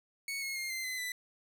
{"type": "tone with pitch steps", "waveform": "sawtooth", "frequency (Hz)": [2217, 2170, 2124, 2079, 2035, 1992.3], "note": ["C#7", "C#7", "C7", "C7", "C7", "B6"], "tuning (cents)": [0, -37, 25, -12, -49, 15], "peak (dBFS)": -32, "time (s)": [0.28, 1.12], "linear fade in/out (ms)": 2, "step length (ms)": 140, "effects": []}